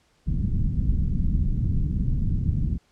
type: low-pass noise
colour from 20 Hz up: pink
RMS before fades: -23 dBFS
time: 0.26-2.78 s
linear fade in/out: 20 ms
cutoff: 200 Hz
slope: 24 dB/octave
effects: pink hiss -64 dBFS RMS until 2.91 s + low-pass 8000 Hz 12 dB/octave